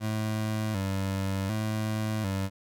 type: tone with vibrato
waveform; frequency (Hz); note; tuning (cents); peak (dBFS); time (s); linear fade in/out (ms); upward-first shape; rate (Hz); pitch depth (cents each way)
25% pulse; 102.5; G#2; -22; -24; 0-2.5; 50; square; 0.67; 100
effects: none